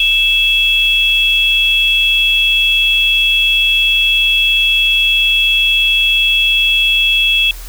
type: tone pair together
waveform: sine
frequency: 2637 / 3334 Hz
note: E7 / G#7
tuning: 0 / +6 cents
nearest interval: major third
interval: 406 cents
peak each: -12 dBFS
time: 0-7.51 s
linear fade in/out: 2 ms
effects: added 40 Hz sine -27 dBFS peak until 7.68 s + white hiss -35 dBFS RMS until 7.68 s